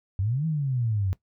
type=exponential two-way sweep; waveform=sine; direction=up then down; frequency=90.7 to 164 to 90.7 Hz; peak=-23 dBFS; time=0.19-1.13 s; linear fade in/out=0 ms; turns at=0.46 s; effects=noise-tail reverb RT60 0.1 s tail -17 dB re dry